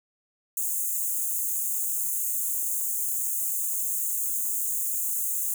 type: high-pass noise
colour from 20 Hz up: white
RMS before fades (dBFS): -28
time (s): 0.57-5.54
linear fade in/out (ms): 2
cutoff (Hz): 6500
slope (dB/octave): 96
effects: none